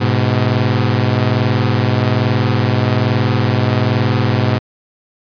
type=tone pair together; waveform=sawtooth; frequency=104.7 / 125.88 Hz; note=G#2 / B2; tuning=+15 / +33 cents; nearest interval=minor third; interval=318 cents; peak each=-11 dBFS; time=0-4.59 s; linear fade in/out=20 ms; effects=resampled to 11025 Hz